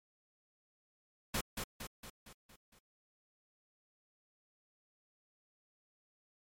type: noise with echo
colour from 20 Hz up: pink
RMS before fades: -35 dBFS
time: 1.34-1.41 s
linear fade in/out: 5 ms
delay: 230 ms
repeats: 6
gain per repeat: -5 dB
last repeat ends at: 2.79 s
effects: MP3 64 kbps